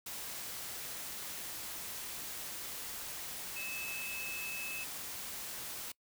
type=tone in noise; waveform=sine; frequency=2603 Hz; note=E7; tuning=22 cents flat; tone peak=-40 dBFS; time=3.56-4.84 s; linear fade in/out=5 ms; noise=white; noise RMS=-43 dBFS; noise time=0.06-5.92 s; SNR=0 dB; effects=noise-tail reverb RT60 0.1 s tail -24 dB re dry